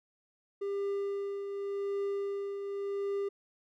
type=tone with tremolo; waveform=triangle; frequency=399.2 Hz; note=G4; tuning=32 cents sharp; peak=-28 dBFS; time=0.61-3.29 s; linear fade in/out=10 ms; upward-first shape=triangle; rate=0.88 Hz; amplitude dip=50%; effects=none